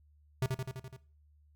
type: tone with echo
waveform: square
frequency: 130.81 Hz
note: C3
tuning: in tune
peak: -28 dBFS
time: 0.42-0.46 s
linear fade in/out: 2 ms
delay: 84 ms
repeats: 6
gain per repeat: -3 dB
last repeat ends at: 0.964 s
effects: noise-tail reverb RT60 0.4 s tail -18 dB re dry + added 74 Hz sine -61 dBFS peak until 1.55 s